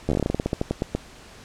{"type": "slowing click train", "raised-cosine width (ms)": 2, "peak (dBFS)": -9, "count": 18, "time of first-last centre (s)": [0.09, 0.95], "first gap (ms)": 12, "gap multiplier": 1.16, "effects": ["pink hiss -46 dBFS RMS until 1.44 s", "low-pass 8000 Hz 12 dB/octave"]}